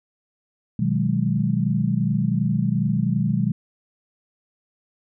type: chord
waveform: sine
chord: G# minor seventh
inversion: first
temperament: equal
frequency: 123.47 / 155.56 / 185 / 207.7 Hz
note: B2 / D#3 / F#3 / G#3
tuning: 0 / 0 / 0 / 0 cents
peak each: -24 dBFS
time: 0.79-3.52 s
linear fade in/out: 5 ms
effects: none